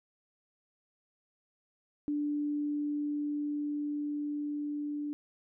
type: tone with level ramp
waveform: sine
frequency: 293.7 Hz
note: D4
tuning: in tune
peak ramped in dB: -29 to -33 dBFS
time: 2.08-5.13 s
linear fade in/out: 0 ms
effects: none